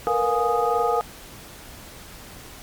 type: tone cluster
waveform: sine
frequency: 459.5 / 482.5 / 711 / 830 / 1243 Hz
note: A#4 / B4 / F5 / G#5 / D#6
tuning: -25 / -40 / +31 / -1 / -2 cents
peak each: -25 dBFS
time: 0.07-1.01 s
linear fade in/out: 0 ms
effects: pink hiss -42 dBFS RMS until 2.62 s + MP3 96 kbps